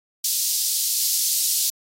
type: high-pass noise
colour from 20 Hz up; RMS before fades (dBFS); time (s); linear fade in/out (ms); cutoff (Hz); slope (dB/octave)
pink; -22; 0.24-1.7; 5; 4500; 24
effects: AAC 48 kbps